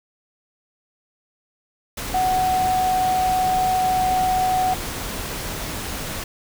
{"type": "tone in noise", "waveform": "sine", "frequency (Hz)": 743, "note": "F#5", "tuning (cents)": 7, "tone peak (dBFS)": -17, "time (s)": [2.14, 4.74], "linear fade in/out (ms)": 5, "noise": "pink", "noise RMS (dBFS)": -29, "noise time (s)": [1.97, 6.24], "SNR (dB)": 9, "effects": []}